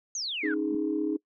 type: exponential sweep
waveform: sine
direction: down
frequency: 6645 to 1400 Hz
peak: -30 dBFS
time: 0.15-0.54 s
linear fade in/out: 2 ms
type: chord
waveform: sine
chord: C# suspended second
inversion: none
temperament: equal with one note detuned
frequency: 275.3 / 311.1 / 415.3 Hz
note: C#4 / D#4 / G#4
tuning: -12 / 0 / 0 cents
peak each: -33 / -27 / -32 dBFS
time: 0.43-1.17 s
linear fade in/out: 10 ms
type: tone with exponential growth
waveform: sine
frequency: 220 Hz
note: A3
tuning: in tune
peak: -32 dBFS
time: 0.61-0.75 s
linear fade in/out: 2 ms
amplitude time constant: 29 ms
effects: noise-tail reverb RT60 0.1 s tail -23 dB re dry + tanh soft clip ceiling -16 dBFS